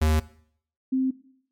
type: tone pair in turn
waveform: square / sine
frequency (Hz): 77.78 / 261.6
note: D#2 / C4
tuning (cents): 0 / 0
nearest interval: octave + major sixth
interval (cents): 2100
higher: second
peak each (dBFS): -19 / -20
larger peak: first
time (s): 0.01-0.2 / 0.92-1.11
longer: neither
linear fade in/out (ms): 10
effects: noise-tail reverb RT60 0.6 s tail -18 dB re dry + MP3 96 kbps